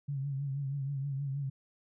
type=tone with vibrato; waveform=sine; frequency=138.59 Hz; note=C#3; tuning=in tune; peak=-32 dBFS; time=0.08-1.5 s; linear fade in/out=10 ms; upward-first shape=triangle; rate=6.3 Hz; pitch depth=73 cents each way; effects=none